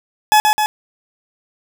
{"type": "tone with echo", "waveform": "40% pulse", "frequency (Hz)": 852, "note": "G#5", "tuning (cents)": 44, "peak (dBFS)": -7, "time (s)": [0.32, 0.4], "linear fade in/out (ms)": 0, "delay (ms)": 130, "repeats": 2, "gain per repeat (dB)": -3, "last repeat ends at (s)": 0.66, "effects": []}